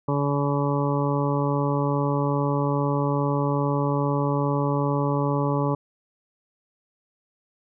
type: harmonic tone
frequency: 142.4 Hz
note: C#3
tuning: 47 cents sharp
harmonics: 1 / 2 / 3 / 4 / 6 / 7 / 8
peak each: -24 / -27 / -29 / -30 / -32 / -32 / -33 dBFS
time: 0.08-5.75 s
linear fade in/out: 5 ms
effects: none